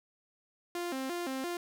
sawtooth tone with vibrato, 303.7 Hz, D#4, 42 cents flat, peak -30 dBFS, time 0.75-1.57 s, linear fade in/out 2 ms, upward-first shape square, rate 2.9 Hz, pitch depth 240 cents each way, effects 12-bit

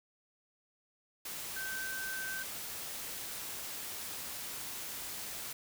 sine tone in noise, 1544 Hz, G6, 27 cents flat, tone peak -38 dBFS, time 1.56-2.43 s, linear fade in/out 5 ms, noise white, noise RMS -42 dBFS, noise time 1.25-5.53 s, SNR +1 dB, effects none

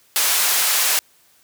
white band-pass noise, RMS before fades -18 dBFS, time 0.16-0.99 s, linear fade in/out 0 ms, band 700 to 16000 Hz, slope 12 dB/octave, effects white hiss -56 dBFS RMS until 1.43 s + high-pass 60 Hz 12 dB/octave

